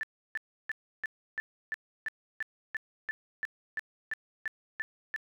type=tone bursts; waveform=sine; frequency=1760 Hz; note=A6; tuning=in tune; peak=-30 dBFS; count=16; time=0.01-5.162 s; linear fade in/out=0 ms; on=22 ms; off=320 ms; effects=none